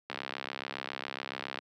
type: click train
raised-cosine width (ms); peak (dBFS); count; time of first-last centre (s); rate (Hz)
0.3; -19; 101; 0.1-1.588; 67.2
effects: high-pass 200 Hz 12 dB/octave